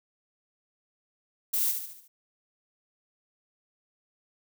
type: noise with echo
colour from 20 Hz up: violet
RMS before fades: -27 dBFS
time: 1.53-1.72 s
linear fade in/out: 10 ms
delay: 72 ms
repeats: 5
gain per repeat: -6 dB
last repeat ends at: 2.08 s
effects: none